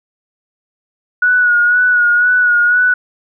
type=tone with vibrato; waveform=sine; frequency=1459 Hz; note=F#6; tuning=25 cents flat; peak=-8 dBFS; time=1.22-2.94 s; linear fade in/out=5 ms; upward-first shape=sine; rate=2 Hz; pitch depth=35 cents each way; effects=none